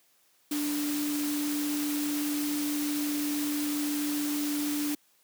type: tone in noise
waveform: sine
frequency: 293.7 Hz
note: D4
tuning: in tune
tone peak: -28 dBFS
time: 0.51-4.95 s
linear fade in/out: 5 ms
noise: white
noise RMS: -36 dBFS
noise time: 0.51-4.95 s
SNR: +5 dB
effects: white hiss -66 dBFS RMS until 5.23 s + high-pass 150 Hz 12 dB/octave